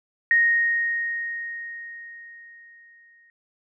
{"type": "tone with exponential decay", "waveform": "sine", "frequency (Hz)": 1864.7, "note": "A#6", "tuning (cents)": 0, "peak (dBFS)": -14, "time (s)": [0.31, 3.3], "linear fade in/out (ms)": 1, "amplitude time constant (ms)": 650, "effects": []}